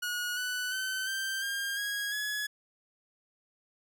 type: tone with pitch steps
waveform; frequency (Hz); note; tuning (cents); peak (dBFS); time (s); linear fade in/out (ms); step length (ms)
sawtooth; 1452 / 1489.4 / 1527.7 / 1567 / 1607.4 / 1648.8 / 1691.2; F#6 / F#6 / G6 / G6 / G6 / G#6 / G#6; -33 / +11 / -45 / -1 / +43 / -13 / +31; -28; 0.02-2.47; 10; 350
effects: none